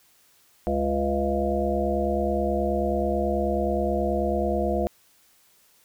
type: harmonic tone with a mistuned harmonic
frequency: 69.3 Hz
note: C#2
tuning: in tune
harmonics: 1 / 3 / 5 / 7 / 9 / 10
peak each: -29 / -29 / -29 / -29 / -29 / -29 dBFS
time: 0.67-4.87 s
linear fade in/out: 0 ms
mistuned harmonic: 7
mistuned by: +36 cents
effects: white hiss -60 dBFS RMS until 5.84 s